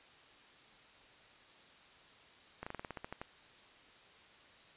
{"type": "slowing click train", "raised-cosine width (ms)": 0.5, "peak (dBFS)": -27, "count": 11, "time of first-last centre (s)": [2.63, 3.215], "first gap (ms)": 35, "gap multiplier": 1.11, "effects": ["white hiss -60 dBFS RMS until 4.76 s", "resampled to 8000 Hz"]}